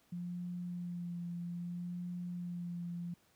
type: tone with vibrato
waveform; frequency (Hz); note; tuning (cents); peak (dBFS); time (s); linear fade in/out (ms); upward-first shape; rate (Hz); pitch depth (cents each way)
sine; 174.9; F3; +3; -38; 0.12-3.14; 5; sine; 0.62; 20
effects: pink hiss -70 dBFS RMS until 3.35 s + high-pass 80 Hz 12 dB/octave